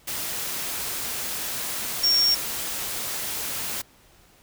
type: tone in noise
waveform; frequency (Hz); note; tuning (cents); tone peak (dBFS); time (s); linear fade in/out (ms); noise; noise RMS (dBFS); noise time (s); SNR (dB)
sine; 5530; F8; -18; -17; 2.03-2.35; 10; white; -30; 0.07-3.82; +10
effects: pink hiss -56 dBFS RMS until 4.42 s